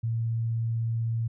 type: tone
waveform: sine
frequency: 114.5 Hz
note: A#2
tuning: 31 cents flat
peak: -25 dBFS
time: 0.03-1.28 s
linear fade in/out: 10 ms
effects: none